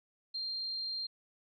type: tone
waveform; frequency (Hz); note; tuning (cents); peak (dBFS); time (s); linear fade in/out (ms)
sine; 4186; C8; 0; -35; 0.34-1.07; 10
effects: none